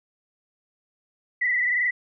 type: tone with frequency modulation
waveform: sine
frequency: 1971 Hz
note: B6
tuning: 4 cents flat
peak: -20 dBFS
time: 1.41-1.91 s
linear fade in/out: 10 ms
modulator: 22 Hz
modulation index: 2.8
effects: none